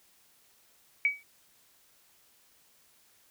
sine tone with exponential decay, 2272 Hz, C#7, 42 cents sharp, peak -19 dBFS, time 1.05-1.23 s, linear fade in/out 1 ms, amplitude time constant 38 ms, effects white hiss -64 dBFS RMS until 3.3 s

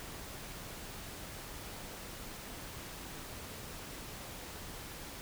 silence, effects pink hiss -46 dBFS RMS until 5.21 s

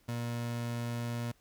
30% pulse tone, 118.6 Hz, A#2, 30 cents sharp, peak -31 dBFS, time 0.08-1.32 s, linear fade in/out 10 ms, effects pink hiss -68 dBFS RMS until 1.4 s

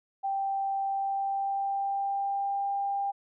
sine tone with pitch glide, 784 to 796.8 Hz, G5 to G5, 0 to +28 cents, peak -27 dBFS, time 0.23-3.12 s, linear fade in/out 20 ms, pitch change +28 cents, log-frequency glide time 0.84-2.68 s, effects none

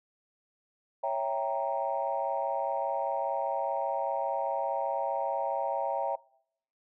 sine chord, C# diminished seventh, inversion none, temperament equal with one note detuned, 554.4 / 659.3 / 787.2 / 932.3 Hz, C#5 / E5 / G5 / Bb5, 0 / 0 / +7 / 0 cents, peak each -33 dBFS, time 1.03-6.16 s, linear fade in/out 10 ms, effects noise-tail reverb RT60 0.7 s tail -24 dB re dry + tanh soft clip ceiling -18 dBFS

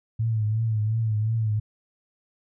sine tone with vibrato, 110 Hz, A2, in tune, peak -21 dBFS, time 0.19-1.6 s, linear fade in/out 10 ms, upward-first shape triangle, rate 2.8 Hz, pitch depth 75 cents each way, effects none

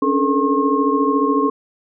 sine tone cluster, 274.7 / 288.7 / 430.8 / 468.3 / 1076 Hz, C#4 / D4 / A4 / A#4 / C6, -16 / -30 / -37 / +8 / +48 cents, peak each -19 / -21 / -20 / -26 / -19 dBFS, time 0.02-1.5 s, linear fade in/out 5 ms, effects none

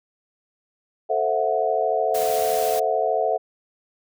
sine chord, F# half-diminished seventh, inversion first, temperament equal with one note detuned, 440 / 523.3 / 659.3 / 732.8 Hz, A4 / C5 / E5 / F#5, 0 / 0 / 0 / -17 cents, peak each -25 / -27 / -23 / -24 dBFS, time 1.09-3.38 s, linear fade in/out 20 ms
white noise, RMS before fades -32 dBFS, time 2.14-2.8 s, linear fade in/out 10 ms
effects none

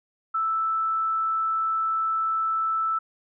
sine tone, 1318.5 Hz, E6, in tune, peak -22 dBFS, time 0.34-2.99 s, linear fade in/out 10 ms, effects none

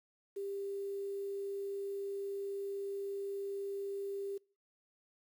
sine tone with quantisation, 397.1 Hz, G4, 22 cents sharp, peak -37 dBFS, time 0.36-4.38 s, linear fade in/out 10 ms, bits 10, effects noise-tail reverb RT60 0.4 s tail -25 dB re dry

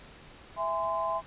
sine chord, E augmented, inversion none, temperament just, 659.3 / 824.1 / 1030.1 Hz, E5 / G#5 / B#5, 0 / -14 / -27 cents, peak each -32 / -36 / -30 dBFS, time 0.56-1.22 s, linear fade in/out 50 ms, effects pink hiss -51 dBFS RMS until 1.26 s + resampled to 8000 Hz

